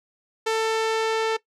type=tone with low-pass filter sweep; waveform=sawtooth; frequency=444.8 Hz; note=A4; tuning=19 cents sharp; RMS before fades=-23 dBFS; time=0.46-1.37 s; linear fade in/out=10 ms; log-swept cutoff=7900 to 4900 Hz; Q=0.72; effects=noise-tail reverb RT60 0.1 s tail -19 dB re dry